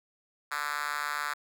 5% pulse tone with high-pass filter, 146.83 Hz, D3, in tune, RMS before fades -33 dBFS, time 0.51-1.34 s, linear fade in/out 10 ms, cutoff 1300 Hz, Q 2.2, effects none

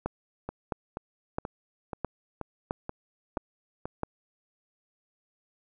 two click trains, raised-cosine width 1 ms, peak -20 / -15 dBFS, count 8 / 7, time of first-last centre 0.49-3.855 / 0.06-4.034 s, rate 2.08 / 1.51 Hz, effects none

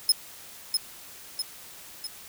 sawtooth tone with echo, 5150 Hz, E8, 41 cents flat, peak -14 dBFS, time 0.09-0.12 s, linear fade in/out 2 ms, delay 650 ms, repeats 3, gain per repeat -5 dB, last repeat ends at 2.07 s, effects white hiss -46 dBFS RMS until 2.28 s

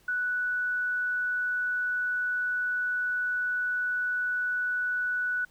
sine tone, 1480 Hz, F#6, in tune, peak -26 dBFS, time 0.08-5.45 s, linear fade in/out 5 ms, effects pink hiss -62 dBFS RMS until 5.5 s

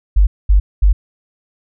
sine tone bursts, 49.18 Hz, G1, 6 cents sharp, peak -6 dBFS, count 3, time 0.16-0.93 s, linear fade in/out 10 ms, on 110 ms, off 220 ms, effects none

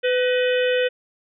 harmonic tone with a mistuned harmonic, 501 Hz, B4, 25 cents sharp, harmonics 1 / 3 / 4 / 5 / 6 / 7, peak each -18 / -28 / -30 / -30 / -30 / -35 dBFS, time 0.03-0.89 s, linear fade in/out 20 ms, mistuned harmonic 4, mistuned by -89 cents, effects none

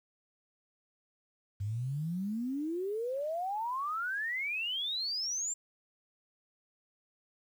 sine exponential sweep, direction up, 97 to 7459 Hz, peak -32 dBFS, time 1.6-5.54 s, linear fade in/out 10 ms, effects 10-bit

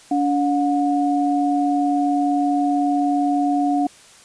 sine tone pair together, 286.5 / 721.9 Hz, D4 / F#5, -43 / -43 cents, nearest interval octave + major third, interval 1600 cents, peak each -18 / -20 dBFS, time 0.11-3.87 s, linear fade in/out 5 ms, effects white hiss -47 dBFS RMS until 4.24 s + resampled to 22050 Hz

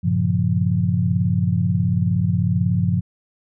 sine chord, G half-diminished seventh, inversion none, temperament equal, 98 / 116.54 / 138.59 / 174.61 Hz, G2 / Bb2 / Db3 / F3, 0 / 0 / 0 / 0 cents, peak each -21 / -23 / -24 / -20 dBFS, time 0.03-3.01 s, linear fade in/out 20 ms, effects none

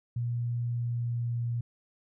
sine tone with pitch glide, 119.5 to 118.54 Hz, A#2 to A#2, +43 to +29 cents, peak -28 dBFS, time 0.16-1.61 s, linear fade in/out 5 ms, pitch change -14 cents, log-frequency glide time 0.67-1.46 s, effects none

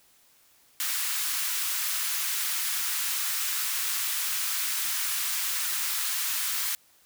white high-pass noise, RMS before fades -29 dBFS, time 0.8-6.75 s, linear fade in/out 0 ms, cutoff 1100 Hz, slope 24 dB/octave, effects white hiss -61 dBFS RMS until 7.05 s

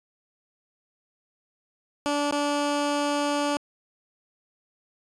15% pulse tone with dropouts, 290 Hz, D4, 22 cents flat, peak -17 dBFS, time 2.06-3.57 s, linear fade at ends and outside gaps 0 ms, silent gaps 2.311-2.324 s, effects resampled to 22050 Hz

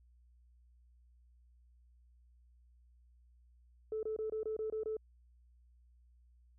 sine tone bursts, 435.9 Hz, A4, 16 cents flat, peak -34 dBFS, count 8, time 3.92-4.968 s, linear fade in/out 2 ms, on 110 ms, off 24 ms, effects tanh soft clip ceiling -30 dBFS + added 60 Hz sine -62 dBFS peak until 6.58 s

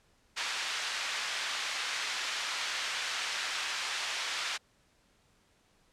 pink band-pass noise, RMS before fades -35 dBFS, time 0.36-4.58 s, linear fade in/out 20 ms, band 1500 to 5600 Hz, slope 12 dB/octave, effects pink hiss -68 dBFS RMS until 5.92 s + low-pass 9000 Hz 12 dB/octave

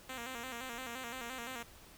5% pulse tone with vibrato, 246.9 Hz, B3, in tune, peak -30 dBFS, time 0.09-1.63 s, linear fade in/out 5 ms, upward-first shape square, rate 5.8 Hz, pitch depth 89 cents each way, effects pink hiss -57 dBFS RMS until 1.97 s

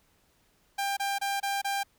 sawtooth tone bursts, 795 Hz, G5, 24 cents sharp, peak -24 dBFS, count 5, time 0.78-1.834 s, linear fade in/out 10 ms, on 190 ms, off 26 ms, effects pink hiss -67 dBFS RMS until 1.98 s

